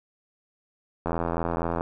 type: click train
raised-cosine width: 1 ms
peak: -13 dBFS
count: 64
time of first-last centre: 1.06-1.809 s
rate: 84.1 Hz
effects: none